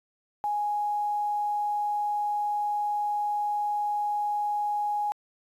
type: tone with quantisation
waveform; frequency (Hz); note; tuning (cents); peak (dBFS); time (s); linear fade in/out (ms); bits
sine; 830.6; G#5; 0; -25; 0.44-5.12; 0; 9
effects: resampled to 32000 Hz